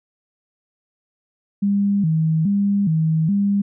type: tone with vibrato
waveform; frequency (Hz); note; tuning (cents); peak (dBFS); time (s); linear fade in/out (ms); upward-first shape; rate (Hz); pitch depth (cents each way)
sine; 178.9; F3; +42; -15; 1.62-3.62; 10; square; 1.2; 200
effects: none